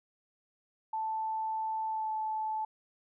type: tone with pitch glide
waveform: sine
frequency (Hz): 880 to 870.4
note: A5 to A5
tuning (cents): 0 to -19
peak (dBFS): -31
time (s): 0.93-2.65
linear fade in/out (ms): 5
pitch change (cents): -19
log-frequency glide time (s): 1.88-2.11
effects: none